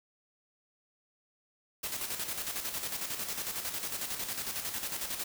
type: noise with tremolo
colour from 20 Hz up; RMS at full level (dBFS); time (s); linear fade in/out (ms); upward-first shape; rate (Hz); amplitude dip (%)
white; -35; 1.83-5.24; 10; square; 11; 50
effects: none